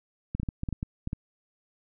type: clicks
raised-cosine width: 5 ms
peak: -18 dBFS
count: 10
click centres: 0.35 / 0.399 / 0.432 / 0.488 / 0.634 / 0.688 / 0.727 / 0.829 / 1.074 / 1.131 s
effects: none